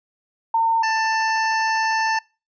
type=tone pair in turn; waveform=sine / 25% pulse; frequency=908 / 887.3 Hz; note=A#5 / A5; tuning=-46 / +14 cents; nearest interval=unison; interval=40 cents; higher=first; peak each=-15 dBFS; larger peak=neither; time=0.54-0.83 / 0.83-2.19 s; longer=second; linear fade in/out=5 ms; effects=noise-tail reverb RT60 0.3 s tail -24 dB re dry + resampled to 16000 Hz